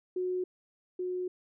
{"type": "tone pair in turn", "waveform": "sine", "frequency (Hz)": [365.5, 363.9], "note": ["F#4", "F#4"], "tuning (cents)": [-21, -29], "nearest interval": "unison", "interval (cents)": 8, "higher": "first", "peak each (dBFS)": [-29, -31], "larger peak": "first", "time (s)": [[0.16, 0.44], [0.99, 1.28]], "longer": "second", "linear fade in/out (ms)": 5, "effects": []}